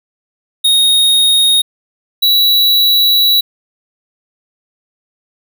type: tone pair in turn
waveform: square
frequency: 3729 / 3923 Hz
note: A#7 / B7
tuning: 0 / -12 cents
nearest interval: minor second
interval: 88 cents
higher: second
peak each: -8 dBFS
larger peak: neither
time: 0.64-1.62 / 2.22-3.41 s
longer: second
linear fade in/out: 10 ms
effects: none